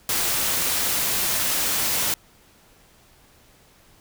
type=noise; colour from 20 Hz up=white; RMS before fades=-23 dBFS; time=0.09-2.14 s; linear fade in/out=2 ms; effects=pink hiss -55 dBFS RMS until 4 s